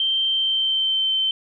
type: tone with pitch glide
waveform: sine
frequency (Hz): 3136 to 3093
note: G7 to G7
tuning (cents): 0 to -24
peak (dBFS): -18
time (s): 0-1.31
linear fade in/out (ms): 2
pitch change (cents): -24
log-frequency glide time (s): 0.25-1.15
effects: none